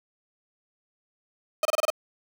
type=tone bursts; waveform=35% pulse; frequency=622.3 Hz; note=D#5; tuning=in tune; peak=-19 dBFS; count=6; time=1.63-1.902 s; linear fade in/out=2 ms; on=22 ms; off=28 ms; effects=10-bit